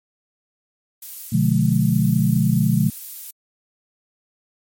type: noise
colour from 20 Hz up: violet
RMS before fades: -33 dBFS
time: 1.02-3.31 s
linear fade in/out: 5 ms
type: chord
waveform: sine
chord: B diminished seventh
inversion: none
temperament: just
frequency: 123.47 / 148.16 / 177.8 / 213.4 Hz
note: B2 / D3 / F3 / Ab3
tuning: 0 / +16 / +31 / +47 cents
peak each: -20 dBFS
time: 1.32-2.9 s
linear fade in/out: 10 ms
effects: MP3 64 kbps